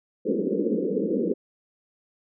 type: band-pass noise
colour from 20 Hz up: white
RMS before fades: -25 dBFS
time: 0.25-1.34 s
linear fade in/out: 20 ms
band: 180 to 510 Hz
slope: 96 dB/octave
effects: none